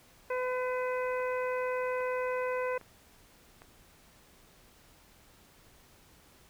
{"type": "harmonic tone", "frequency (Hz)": 505, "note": "B4", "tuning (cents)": 39, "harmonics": [1, 2, 3, 4, 5], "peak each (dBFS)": [-31, -37, -41, -43, -45], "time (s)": [0.3, 2.78], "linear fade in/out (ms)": 5}
{"type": "click train", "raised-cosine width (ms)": 0.5, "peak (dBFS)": -35, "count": 4, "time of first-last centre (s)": [1.2, 3.619], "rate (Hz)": 1.24}
{"effects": ["pink hiss -60 dBFS RMS until 6.49 s"]}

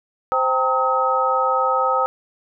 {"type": "tone cluster", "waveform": "sine", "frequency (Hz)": [520, 788, 912, 1274], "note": ["C5", "G5", "A#5", "D#6"], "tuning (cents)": [-11, 9, -38, 41], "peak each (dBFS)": [-22, -23, -24, -19], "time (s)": [0.32, 2.06], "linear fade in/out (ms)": 0, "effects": []}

